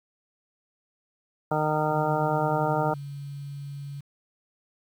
harmonic tone, 153.4 Hz, D#3, 24 cents flat, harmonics 1 / 2 / 3 / 4 / 5 / 6 / 8 / 9, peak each -29 / -33 / -31 / -29 / -29 / -30 / -35 / -35 dBFS, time 1.51-2.94 s, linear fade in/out 5 ms
sine tone with pitch glide, 145.5 to 141.28 Hz, D3 to C#3, -16 to +33 cents, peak -34 dBFS, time 1.91-4.01 s, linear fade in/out 10 ms, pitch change -51 cents, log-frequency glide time 2.11-2.7 s
effects 9-bit

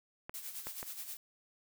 clicks, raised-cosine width 0.5 ms, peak -27 dBFS, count 3, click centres 0.295 / 0.67 / 0.829 s
blue noise with tremolo, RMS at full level -42 dBFS, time 0.34-1.17 s, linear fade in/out 2 ms, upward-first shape sine, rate 9.4 Hz, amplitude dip 60%
effects none

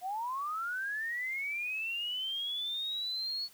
sine linear sweep, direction up, 703 to 4420 Hz, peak -33 dBFS, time 0.01-3.49 s, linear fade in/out 50 ms, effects white hiss -59 dBFS RMS until 3.53 s

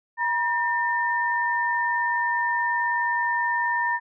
sine tone pair together, 956 / 1804.7 Hz, A#5 / A6, +43 / +43 cents, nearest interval major seventh, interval 1100 cents, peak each -24 dBFS, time 0.17-4 s, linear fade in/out 50 ms, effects none

